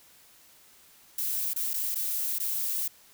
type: noise with dropouts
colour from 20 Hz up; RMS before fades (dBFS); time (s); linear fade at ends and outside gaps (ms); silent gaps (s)
violet; -30; 1.18-2.88; 5; 1.535-1.561 / 1.734-1.739 / 1.947-1.955 / 2.386-2.399
effects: white hiss -57 dBFS RMS until 3.13 s